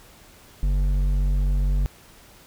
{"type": "tone with hard clipping", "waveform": "triangle", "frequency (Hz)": 47.73, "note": "G1", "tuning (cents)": -45, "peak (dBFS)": -20, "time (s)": [0.63, 1.86], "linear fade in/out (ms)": 0, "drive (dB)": 11, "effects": ["pink hiss -50 dBFS RMS until 2.46 s"]}